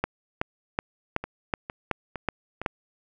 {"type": "two click trains", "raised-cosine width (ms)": 0.5, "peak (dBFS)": [-9, -18], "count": [8, 4], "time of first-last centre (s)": [[0.04, 2.662], [1.24, 2.616]], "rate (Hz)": [2.67, 2.18], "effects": []}